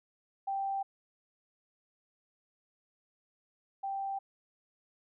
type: tone pair in turn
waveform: sine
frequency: 784 / 784 Hz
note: G5 / G5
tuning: 0 / 0 cents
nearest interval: unison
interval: 0 cents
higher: neither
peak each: -31 / -33 dBFS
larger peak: first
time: 0.47-0.83 / 3.83-4.19 s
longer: neither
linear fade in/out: 10 ms
effects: none